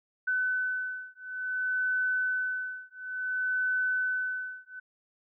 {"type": "beating tone pair", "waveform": "sine", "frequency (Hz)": [1508, 1508.57], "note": ["F#6", "F#6"], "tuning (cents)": [32, 33], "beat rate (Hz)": 0.57, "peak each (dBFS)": -31, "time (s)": [0.27, 4.8], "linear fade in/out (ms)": 10, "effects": []}